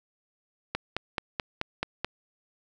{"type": "click train", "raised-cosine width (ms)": 0.3, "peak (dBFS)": -12, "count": 7, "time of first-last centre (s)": [0.75, 2.046], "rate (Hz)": 4.63, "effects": []}